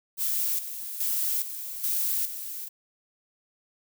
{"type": "noise with tremolo", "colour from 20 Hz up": "violet", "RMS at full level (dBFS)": -27, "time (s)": [0.17, 2.69], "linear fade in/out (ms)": 50, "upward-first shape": "square", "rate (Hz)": 1.2, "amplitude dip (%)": 65, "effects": []}